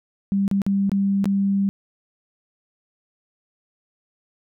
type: tone with dropouts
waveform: sine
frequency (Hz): 197.4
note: G3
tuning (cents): +12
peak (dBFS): -17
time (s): 0.32-1.69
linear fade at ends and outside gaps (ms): 0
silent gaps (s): 0.479-0.513 / 0.618-0.665 / 0.895-0.917 / 1.243-1.256
effects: none